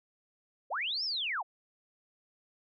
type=linear two-way sweep; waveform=sine; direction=up then down; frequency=427.4 to 5500 to 627 Hz; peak=-31 dBFS; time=0.7-1.43 s; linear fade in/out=20 ms; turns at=1.04 s; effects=none